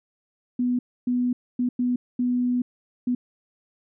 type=tone bursts at uneven times; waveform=sine; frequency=246.9 Hz; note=B3; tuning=in tune; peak=-20 dBFS; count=6; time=0.59-0.79 / 1.07-1.33 / 1.59-1.69 / 1.79-1.96 / 2.19-2.62 / 3.07-3.15 s; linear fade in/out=5 ms; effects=none